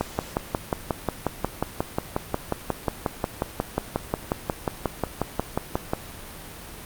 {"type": "click train", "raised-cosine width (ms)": 1, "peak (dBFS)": -8, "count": 34, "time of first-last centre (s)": [0.01, 5.935], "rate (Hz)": 5.57, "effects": ["pink hiss -40 dBFS RMS until 6.85 s", "Opus 48 kbps"]}